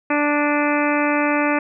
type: harmonic tone with a mistuned harmonic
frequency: 293.7 Hz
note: D4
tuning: in tune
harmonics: 1 / 2 / 3 / 4 / 5 / 6 / 7 / 8 / 9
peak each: -20 / -23 / -25 / -26 / -27 / -28 / -28 / -29 / -30 dBFS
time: 0.1-1.59 s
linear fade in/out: 5 ms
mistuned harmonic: 9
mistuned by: -42 cents
effects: none